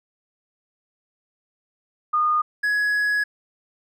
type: tone pair in turn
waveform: sine / triangle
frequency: 1224 / 1677.5 Hz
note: D#6 / G#6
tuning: -29 / +17 cents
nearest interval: perfect fourth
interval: 546 cents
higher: second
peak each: -17 dBFS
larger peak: neither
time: 2.13-2.42 / 2.63-3.24 s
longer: second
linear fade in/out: 10 ms
effects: none